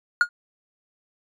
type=tone with exponential decay; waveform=triangle; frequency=1431 Hz; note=F6; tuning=42 cents sharp; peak=-8 dBFS; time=0.21-0.29 s; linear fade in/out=1 ms; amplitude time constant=16 ms; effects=resampled to 22050 Hz